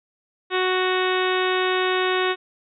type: harmonic tone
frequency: 370 Hz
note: F#4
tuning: in tune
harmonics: 1 / 2 / 3 / 4 / 5 / 6 / 7 / 8 / 9 / 10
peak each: -22 / -29 / -27 / -29 / -29 / -33 / -32 / -34 / -36 / -32 dBFS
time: 0.5-2.36 s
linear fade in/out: 50 ms
effects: none